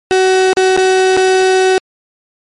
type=tone with dropouts; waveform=35% pulse; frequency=375.8 Hz; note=F#4; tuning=27 cents sharp; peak=-6 dBFS; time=0.11-1.78 s; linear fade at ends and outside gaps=0 ms; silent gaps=0.531-0.57 / 0.765-0.775 / 1.167-1.173 s; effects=low-pass 8000 Hz 12 dB/octave + MP3 48 kbps